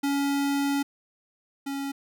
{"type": "tone pair in turn", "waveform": "square", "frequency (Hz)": [280.8, 277.1], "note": ["C#4", "C#4"], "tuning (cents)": [22, -1], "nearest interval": "unison", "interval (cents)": 23, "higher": "first", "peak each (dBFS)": [-24, -30], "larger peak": "first", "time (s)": [[0.03, 0.83], [1.66, 1.92]], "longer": "first", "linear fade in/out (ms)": 10, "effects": []}